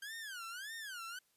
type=tone with vibrato; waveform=sawtooth; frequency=1568 Hz; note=G6; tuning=in tune; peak=-40 dBFS; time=0.02-1.19 s; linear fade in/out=5 ms; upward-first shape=sine; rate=1.7 Hz; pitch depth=270 cents each way; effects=white hiss -75 dBFS RMS until 1.36 s + resampled to 32000 Hz